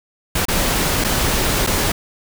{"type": "noise with dropouts", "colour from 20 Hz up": "pink", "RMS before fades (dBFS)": -18, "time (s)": [0.35, 1.92], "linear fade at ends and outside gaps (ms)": 5, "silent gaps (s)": [[0.454, 0.483], [1.041, 1.045], [1.666, 1.671]], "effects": []}